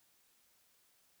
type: silence
effects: white hiss -71 dBFS RMS until 1.2 s